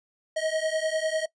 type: beating tone pair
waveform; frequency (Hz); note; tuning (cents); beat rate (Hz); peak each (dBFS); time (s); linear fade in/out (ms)
square; 628 / 638; D#5 / D#5; +16 / +43; 10; -29; 0.36-1.26; 10
effects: noise-tail reverb RT60 0.1 s tail -20 dB re dry + resampled to 22050 Hz